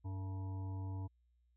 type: harmonic tone with a mistuned harmonic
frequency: 96.2 Hz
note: G2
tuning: 32 cents flat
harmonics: 1 / 3 / 5 / 7 / 9 / 10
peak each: -39 / -51 / -61 / -62 / -59 / -59 dBFS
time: 0.04-1.08 s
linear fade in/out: 20 ms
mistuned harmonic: 5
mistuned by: -100 cents
effects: added 60 Hz sine -70 dBFS peak until 1.56 s